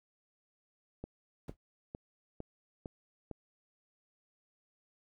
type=click train; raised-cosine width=2 ms; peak=-28 dBFS; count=6; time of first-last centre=1.04-3.313 s; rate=2.2 Hz
type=noise with exponential decay; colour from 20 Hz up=brown; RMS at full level=-38 dBFS; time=1.48-1.57 s; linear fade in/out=5 ms; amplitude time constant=18 ms
effects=none